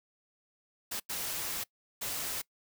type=noise bursts at uneven times; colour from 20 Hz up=white; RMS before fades=-36 dBFS; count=3; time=0.91-1 / 1.09-1.64 / 2.01-2.42 s; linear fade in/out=10 ms; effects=noise-tail reverb RT60 0.1 s tail -23 dB re dry